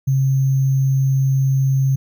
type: tone with sample-and-hold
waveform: sine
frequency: 134.2 Hz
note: C3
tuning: 44 cents sharp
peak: -13 dBFS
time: 0.07-1.96 s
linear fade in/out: 10 ms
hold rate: 6300 Hz
effects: none